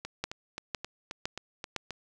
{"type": "two click trains", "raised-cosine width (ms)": 0.2, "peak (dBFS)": [-20, -14], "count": [8, 4], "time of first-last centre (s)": [[0.05, 1.907], [0.24, 1.763]], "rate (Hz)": [3.77, 1.97], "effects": []}